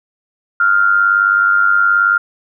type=tone with amplitude modulation; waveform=sine; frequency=1396.9 Hz; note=F6; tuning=in tune; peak=-6 dBFS; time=0.6-2.18 s; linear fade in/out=5 ms; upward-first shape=sine; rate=98.9 Hz; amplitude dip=65%; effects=none